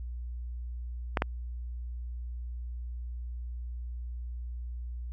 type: clicks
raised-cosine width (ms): 0.5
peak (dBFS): -11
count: 2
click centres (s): 1.172 / 1.221
effects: added 60 Hz sine -35 dBFS peak until 5.12 s